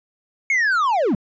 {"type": "linear sweep", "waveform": "triangle", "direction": "down", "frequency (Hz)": [2217, 168.4], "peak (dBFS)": -14, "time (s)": [0.5, 1.15], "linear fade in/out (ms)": 2, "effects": ["resampled to 16000 Hz"]}